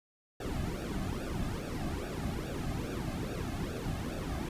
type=noise with flanger; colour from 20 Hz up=brown; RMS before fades=-36 dBFS; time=0.4-4.49 s; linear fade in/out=5 ms; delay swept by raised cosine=0.96 to 2.16 ms; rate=2.4 Hz; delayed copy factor=-0.8; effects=resampled to 32000 Hz